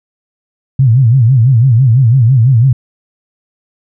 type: tone with vibrato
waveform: sine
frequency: 123.1 Hz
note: B2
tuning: 5 cents flat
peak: -4 dBFS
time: 0.79-2.73 s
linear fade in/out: 5 ms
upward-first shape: sine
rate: 6 Hz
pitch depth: 190 cents each way
effects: none